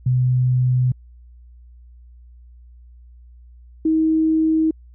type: tone pair in turn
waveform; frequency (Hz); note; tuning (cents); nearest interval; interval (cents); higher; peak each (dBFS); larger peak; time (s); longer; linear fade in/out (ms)
sine; 126.4 / 317.8; B2 / D#4; +41 / +37; octave + major third; 1596; second; -14; neither; 0.06-0.92 / 3.85-4.71; neither; 5
effects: added 60 Hz sine -42 dBFS peak until 4.94 s